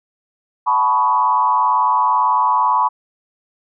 sine tone with frequency modulation, 990 Hz, B5, 4 cents sharp, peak -12 dBFS, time 0.66-2.89 s, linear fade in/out 20 ms, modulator 118 Hz, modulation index 1.1, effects none

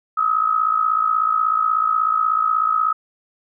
sine tone with amplitude modulation, 1278 Hz, D#6, 46 cents sharp, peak -12 dBFS, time 0.17-2.93 s, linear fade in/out 10 ms, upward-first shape sine, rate 56.4 Hz, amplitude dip 75%, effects none

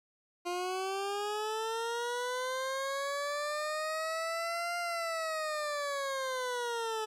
20% pulse linear two-way sweep, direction up then down, 349.2 to 698.5 to 430.7 Hz, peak -28 dBFS, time 0.45-7.06 s, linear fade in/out 20 ms, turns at 4.78 s, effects low-pass 10000 Hz 12 dB/octave + 11-bit

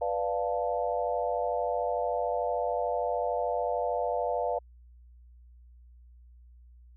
sine chord, B half-diminished seventh, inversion none, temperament equal, 493.9 / 587.3 / 698.5 / 880 Hz, B4 / D5 / F5 / A5, 0 / 0 / 0 / 0 cents, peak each -32 / -32 / -31 / -36 dBFS, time 0.01-4.59 s, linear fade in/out 10 ms, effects added 60 Hz sine -51 dBFS peak until 6.96 s

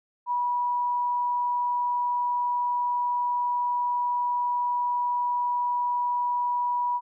sine tone, 974 Hz, B5, 24 cents flat, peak -23 dBFS, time 0.26-7.01 s, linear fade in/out 50 ms, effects none

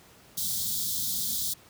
white band-stop noise, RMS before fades -30 dBFS, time 0.37-1.54 s, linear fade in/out 10 ms, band 240 to 3300 Hz, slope 96 dB/octave, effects pink hiss -55 dBFS RMS until 1.69 s + high-pass 60 Hz 12 dB/octave

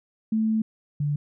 sine tone pair in turn, 219.8 / 146.15 Hz, A3 / D3, -2 / -8 cents, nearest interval perfect fifth, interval 706 cents, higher first, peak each -20 / -22 dBFS, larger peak first, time 0.32-0.62 / 1-1.16 s, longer first, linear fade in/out 5 ms, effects none

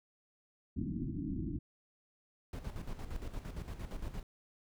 white low-pass noise, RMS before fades -38 dBFS, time 0.76-1.59 s, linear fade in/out 10 ms, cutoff 330 Hz, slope 96 dB/octave
brown noise with tremolo, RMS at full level -40 dBFS, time 2.53-4.23 s, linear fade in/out 2 ms, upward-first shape square, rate 8.7 Hz, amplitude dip 60%
effects none

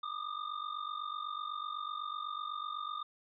square ring-modulated tone, 1211 Hz, D#6, 47 cents flat, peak -35 dBFS, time 0.03-3.03 s, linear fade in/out 0 ms, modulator 24 Hz, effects resampled to 11025 Hz

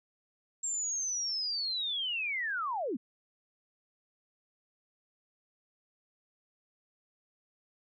sine linear sweep, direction down, 7510 to 202 Hz, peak -31 dBFS, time 0.63-2.97 s, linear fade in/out 10 ms, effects none

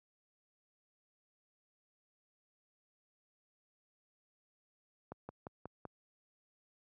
slowing click train, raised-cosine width 1 ms, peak -30 dBFS, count 5, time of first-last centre 5.12-5.853 s, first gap 170 ms, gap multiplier 1.05, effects high-pass 80 Hz 12 dB/octave

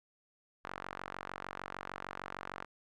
sawtooth tone with band-pass filter, 46.61 Hz, F#1, 13 cents sharp, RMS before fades -45 dBFS, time 0.64-2.65 s, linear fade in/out 10 ms, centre 1300 Hz, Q 1.5, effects none

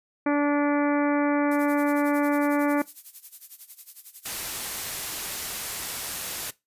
harmonic tone, 290 Hz, D4, 22 cents flat, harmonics 1 / 2 / 3 / 4 / 5 / 6 / 7 / 8, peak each -21 / -27 / -31 / -33 / -35 / -37 / -38 / -39 dBFS, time 0.26-2.82 s, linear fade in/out 5 ms
violet noise with tremolo, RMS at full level -39 dBFS, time 1.51-4.34 s, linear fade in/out 5 ms, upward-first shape sine, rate 11 Hz, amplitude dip 85%
white noise, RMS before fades -32 dBFS, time 4.25-6.51 s, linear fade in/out 10 ms
effects noise-tail reverb RT60 0.2 s tail -19 dB re dry + resampled to 32000 Hz

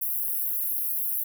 pink high-pass noise, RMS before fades -28 dBFS, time 0.01-1.24 s, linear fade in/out 10 ms, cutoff 11000 Hz, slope 96 dB/octave, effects none

